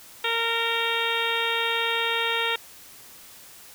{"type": "harmonic tone", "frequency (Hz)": 460.9, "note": "A#4", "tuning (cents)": -20, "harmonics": [1, 2, 3, 4, 5, 6, 7, 8], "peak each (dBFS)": [-31, -31, -31, -31, -31, -31, -31, -31], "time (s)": [0.24, 2.56], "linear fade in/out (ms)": 5, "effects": ["white hiss -47 dBFS RMS until 3.74 s"]}